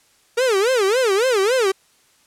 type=tone with vibrato; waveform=45% pulse; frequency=448.5 Hz; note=A4; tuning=33 cents sharp; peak=-15 dBFS; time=0.37-1.72 s; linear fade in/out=10 ms; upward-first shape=sine; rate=3.6 Hz; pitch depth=280 cents each way; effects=white hiss -57 dBFS RMS until 2.26 s + low-pass 10000 Hz 12 dB/octave